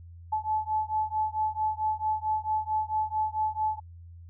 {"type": "beating tone pair", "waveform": "sine", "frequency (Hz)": [862, 866.5], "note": ["A5", "A5"], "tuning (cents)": [-36, -27], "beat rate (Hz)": 4.5, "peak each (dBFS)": -29, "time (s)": [0.32, 3.8], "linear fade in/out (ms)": 10, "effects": ["added 85 Hz sine -44 dBFS peak until 4.29 s"]}